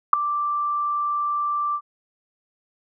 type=tone with ADSR envelope; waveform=sine; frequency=1174.7 Hz; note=D6; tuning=in tune; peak=-3 dBFS; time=0.13-1.81 s; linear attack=4 ms; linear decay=4 ms; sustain=-18 dB; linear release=64 ms; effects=none